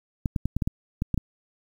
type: clicks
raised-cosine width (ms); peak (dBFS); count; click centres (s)
5; -12; 9; 0.258 / 0.362 / 0.456 / 0.566 / 0.622 / 0.675 / 1.021 / 1.143 / 1.177
effects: 8-bit